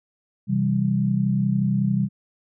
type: chord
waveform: sine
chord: C major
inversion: none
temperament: equal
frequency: 130.81 / 164.81 / 196 Hz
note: C3 / E3 / G3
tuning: 0 / 0 / 0 cents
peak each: -23 / -26 / -21 dBFS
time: 0.47-2.09 s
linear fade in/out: 50 ms
effects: none